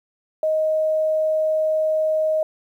sine tone, 626 Hz, D#5, 10 cents sharp, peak -17 dBFS, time 0.43-2.43 s, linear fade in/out 2 ms, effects 9-bit

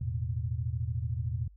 sine chord, E suspended fourth, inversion none, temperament equal, 82.41 / 110 / 123.47 Hz, E2 / A2 / B2, 0 / 0 / 0 cents, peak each -34 / -34 / -34 dBFS, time 0.01-1.48 s, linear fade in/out 5 ms, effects added 50 Hz sine -52 dBFS peak until 1.56 s

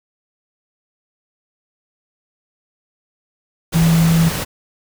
sine tone in noise, 164.8 Hz, E3, in tune, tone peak -10 dBFS, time 3.74-4.3 s, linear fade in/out 20 ms, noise pink, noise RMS -23 dBFS, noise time 3.72-4.45 s, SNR +10 dB, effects none

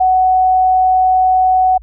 sine tone, 745 Hz, F#5, 12 cents sharp, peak -8 dBFS, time 0-1.78 s, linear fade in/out 10 ms, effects added 54 Hz sine -34 dBFS peak until 1.82 s

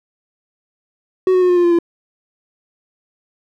triangle tone with pitch steps, 372.8 / 367.2 / 361.8 / 356.4 / 351.1 / 345.8 / 340.7 Hz, F#4 / F#4 / F#4 / F4 / F4 / F4 / F4, +13 / -13 / -39 / +35 / +9 / -17 / -43 cents, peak -8 dBFS, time 1.27-1.788 s, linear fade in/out 2 ms, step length 74 ms, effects none

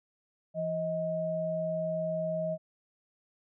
sine tone pair together, 168.1 / 631.2 Hz, E3 / D#5, +34 / +25 cents, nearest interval octave + major seventh, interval 2291 cents, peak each -36 / -30 dBFS, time 0.54-2.58 s, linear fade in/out 50 ms, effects none

